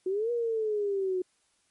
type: exponential two-way sweep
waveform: sine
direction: up then down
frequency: 362.8 to 481.6 to 362.8 Hz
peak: -26 dBFS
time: 0.06-1.22 s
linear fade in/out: 5 ms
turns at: 0.31 s
effects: white hiss -70 dBFS RMS until 1.7 s + MP3 48 kbps